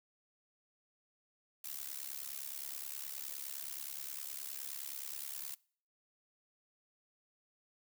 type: noise with amplitude modulation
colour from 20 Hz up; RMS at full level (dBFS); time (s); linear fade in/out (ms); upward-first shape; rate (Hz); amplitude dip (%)
blue; -40; 1.64-5.55; 5; sine; 69.6; 90
effects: noise-tail reverb RT60 0.5 s tail -24 dB re dry